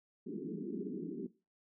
pink band-pass noise, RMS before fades -41 dBFS, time 0.26-1.27 s, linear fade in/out 10 ms, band 170 to 420 Hz, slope 96 dB/octave, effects noise-tail reverb RT60 0.3 s tail -18 dB re dry

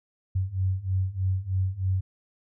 sine beating tone pair, 92.5 / 95.7 Hz, F#2 / G2, 0 / -41 cents, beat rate 3.2 Hz, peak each -28 / -26 dBFS, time 0.35-2.01 s, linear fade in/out 10 ms, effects none

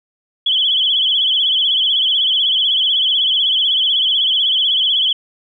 sine tone with vibrato, 3211 Hz, G7, 41 cents sharp, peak -12 dBFS, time 0.46-5.13 s, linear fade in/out 5 ms, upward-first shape sine, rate 16 Hz, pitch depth 110 cents each way, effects none

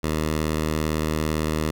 10% pulse tone, 77.78 Hz, D#2, in tune, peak -14 dBFS, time 0.03-1.71 s, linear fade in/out 10 ms, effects none

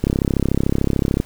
click train, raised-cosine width 3 ms, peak -4 dBFS, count 40, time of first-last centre 0.04-1.201 s, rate 33.6 Hz, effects pink hiss -46 dBFS RMS until 1.25 s

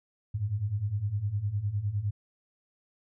sine beating tone pair, 96.8 / 106.6 Hz, G2 / G#2, -21 / +46 cents, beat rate 9.8 Hz, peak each -33 / -29 dBFS, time 0.34-2.11 s, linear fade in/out 10 ms, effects none

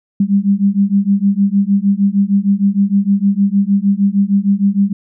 sine beating tone pair, 195.9 / 202.4 Hz, G3 / G#3, -1 / -44 cents, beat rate 6.5 Hz, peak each -13 dBFS, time 0.2-4.93 s, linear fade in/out 5 ms, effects none

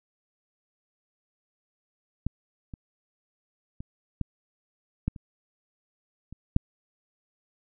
clicks, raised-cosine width 5 ms, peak -15 / -26 / -25 / -16 / -13 / -28 / -29 / -7 dBFS, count 8, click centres 2.266 / 2.738 / 3.805 / 4.213 / 5.08 / 5.162 / 6.326 / 6.564 s, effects none

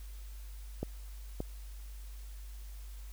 clicks, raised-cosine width 2 ms, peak -21 / -22 dBFS, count 2, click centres 0.83 / 1.404 s, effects added 50 Hz sine -43 dBFS peak until 3.12 s + white hiss -59 dBFS RMS until 3.12 s

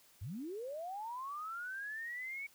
sine linear sweep, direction up, 77.78 to 2259 Hz, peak -40 dBFS, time 0.21-2.47 s, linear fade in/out 10 ms, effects white hiss -65 dBFS RMS until 2.54 s

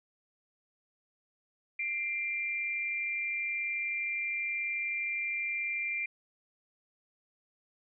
sine tone pair together, 2093 / 2374 Hz, C7 / D7, 0 / +18 cents, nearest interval major second, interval 218 cents, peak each -37 / -32 dBFS, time 1.79-6.06 s, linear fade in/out 5 ms, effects none

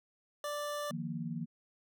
25% pulse tone, 587.3 Hz, D5, in tune, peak -32 dBFS, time 0.44-0.91 s, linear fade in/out 2 ms
sine chord, Eb suspended second, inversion none, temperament equal, 155.56 / 174.61 / 233.1 Hz, Eb3 / F3 / Bb3, 0 / 0 / 0 cents, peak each -40 dBFS, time 0.9-1.46 s, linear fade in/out 20 ms
effects none

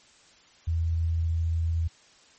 sine tone, 82.5 Hz, E2, 2 cents sharp, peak -23 dBFS, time 0.67-1.88 s, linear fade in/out 10 ms, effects white hiss -57 dBFS RMS until 2.38 s + MP3 32 kbps

